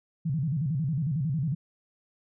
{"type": "tone with vibrato", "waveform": "sine", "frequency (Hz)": 146.83, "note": "D3", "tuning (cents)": 0, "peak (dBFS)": -25, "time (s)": [0.25, 1.55], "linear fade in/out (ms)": 10, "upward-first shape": "square", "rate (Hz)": 11, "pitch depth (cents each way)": 190, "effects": []}